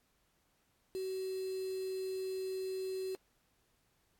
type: tone with quantisation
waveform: sine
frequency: 377.6 Hz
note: F#4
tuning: 35 cents sharp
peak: -36 dBFS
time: 0.95-3.15 s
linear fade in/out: 0 ms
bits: 8
effects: pink hiss -75 dBFS RMS until 4.19 s + AAC 64 kbps